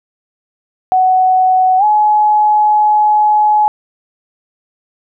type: tone with pitch glide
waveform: sine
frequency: 745 to 846 Hz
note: F#5 to G#5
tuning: +12 to +32 cents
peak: -7 dBFS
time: 0.92-3.68 s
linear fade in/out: 0 ms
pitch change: +220 cents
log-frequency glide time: 1.78-1.84 s
effects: none